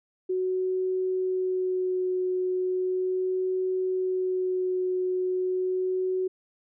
sine tone with vibrato, 370 Hz, F#4, in tune, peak -24 dBFS, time 0.29-6.28 s, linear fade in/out 10 ms, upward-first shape sine, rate 0.37 Hz, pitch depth 11 cents each way, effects none

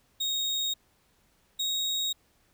35% pulse tone pair in turn, 3744 / 3770 Hz, A#7 / A#7, +7 / +19 cents, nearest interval unison, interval 12 cents, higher second, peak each -25 dBFS, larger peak neither, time 0.2-0.74 / 1.59-2.13 s, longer neither, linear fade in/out 10 ms, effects pink hiss -67 dBFS RMS until 2.53 s

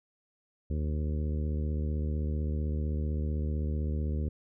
harmonic tone, 75.7 Hz, D#2, 47 cents flat, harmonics 1 / 2 / 3 / 4 / 5 / 6 / 7, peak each -29 / -37 / -39 / -45 / -45 / -47 / -50 dBFS, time 0.7-4.29 s, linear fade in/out 5 ms, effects none

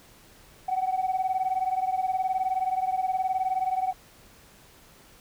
sine beating tone pair, 746 / 765 Hz, F#5 / G5, +14 / -42 cents, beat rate 19 Hz, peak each -25 / -27 dBFS, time 0.68-3.93 s, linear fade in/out 10 ms, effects tanh soft clip ceiling -19 dBFS + pink hiss -54 dBFS RMS until 5.2 s

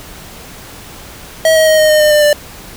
square tone with pitch steps, 641 / 633.6 / 626.4 / 619.2 / 612.1 / 605 / 598.1 / 591.2 Hz, E5 / D#5 / D#5 / D#5 / D#5 / D#5 / D5 / D5, -49 / +31 / +11 / -9 / -28 / -49 / +31 / +11 cents, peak -7 dBFS, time 1.45-2.33 s, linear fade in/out 2 ms, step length 110 ms, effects pink hiss -33 dBFS RMS until 2.76 s

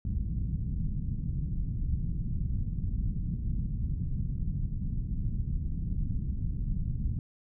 pink low-pass noise, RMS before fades -31 dBFS, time 0.05-7.19 s, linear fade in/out 2 ms, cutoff 180 Hz, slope 24 dB/octave, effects none

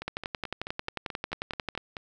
two click trains, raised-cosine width 0.3 ms, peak -20 / -15 dBFS, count 10 / 20, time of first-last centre 0.02-1.968 / 0.08-1.776 s, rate 4.62 / 11.2 Hz, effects none

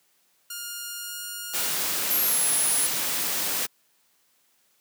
5% pulse tone with pitch glide, 1415 to 1424.8 Hz, F6 to F6, +22 to +34 cents, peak -22 dBFS, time 0.5-1.7 s, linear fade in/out 5 ms, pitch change +12 cents, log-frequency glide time 0.99-1.12 s
white noise, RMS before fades -27 dBFS, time 1.53-3.67 s, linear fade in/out 20 ms
sine linear sweep, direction down, 11760 to 9956 Hz, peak -22 dBFS, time 2.1-2.87 s, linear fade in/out 10 ms
effects white hiss -66 dBFS RMS until 4.8 s + high-pass 150 Hz 12 dB/octave

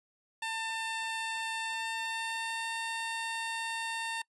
15% pulse tone with pitch glide, 897 to 908.5 Hz, A5 to A#5, +33 to -45 cents, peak -27 dBFS, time 0.42-4.22 s, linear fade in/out 5 ms, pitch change +22 cents, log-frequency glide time 1.6-2.73 s, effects noise-tail reverb RT60 0.1 s tail -24 dB re dry + resampled to 22050 Hz

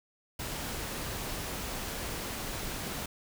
pink noise, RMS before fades -37 dBFS, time 0.39-3.06 s, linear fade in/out 5 ms, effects none

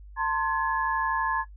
sine tone cluster, 899 / 1051 / 1699 Hz, A5 / C6 / G#6, +37 / +7 / +39 cents, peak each -28 dBFS, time 0.16-1.45 s, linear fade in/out 50 ms, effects noise-tail reverb RT60 0.1 s tail -18 dB re dry + added 50 Hz sine -43 dBFS peak until 1.56 s

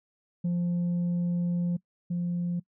sine tone pair in turn, 174.61 / 174.61 Hz, F3 / F3, 0 / 0 cents, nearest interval unison, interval 0 cents, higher neither, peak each -22 / -25 dBFS, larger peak first, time 0.44-1.77 / 2.1-2.6 s, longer first, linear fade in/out 10 ms, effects noise-tail reverb RT60 0.1 s tail -23 dB re dry + tanh soft clip ceiling -24 dBFS

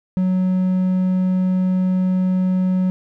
triangle tone, 185 Hz, F#3, in tune, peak -13 dBFS, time 0.17-2.9 s, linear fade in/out 0 ms, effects none

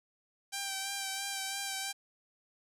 5% pulse tone with vibrato, 784 Hz, G5, in tune, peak -23 dBFS, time 0.52-1.93 s, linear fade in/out 20 ms, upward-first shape sine, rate 3 Hz, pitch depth 25 cents each way, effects none

